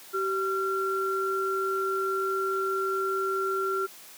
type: tone pair together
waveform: sine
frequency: 384.6 / 1370.6 Hz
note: G4 / F6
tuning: -33 / -33 cents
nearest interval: octave + minor seventh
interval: 2200 cents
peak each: -28 dBFS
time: 0.13-3.87 s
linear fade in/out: 20 ms
effects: white hiss -48 dBFS RMS until 4.17 s + high-pass 200 Hz 12 dB/octave